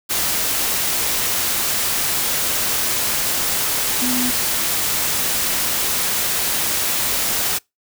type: tone in noise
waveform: sine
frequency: 250 Hz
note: B3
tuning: 21 cents sharp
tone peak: -21 dBFS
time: 4.01-4.31 s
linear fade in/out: 20 ms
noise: white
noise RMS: -20 dBFS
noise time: 0.09-7.59 s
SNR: -4 dB
effects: noise-tail reverb RT60 0.2 s tail -26 dB re dry